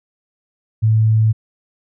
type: tone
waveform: sine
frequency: 110 Hz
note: A2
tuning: in tune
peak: -10 dBFS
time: 0.82-1.33 s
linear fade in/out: 20 ms
effects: none